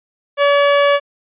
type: tone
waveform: sawtooth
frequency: 570 Hz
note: C#5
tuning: 48 cents sharp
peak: -6 dBFS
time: 0.37-1 s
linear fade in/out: 50 ms
effects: resampled to 8000 Hz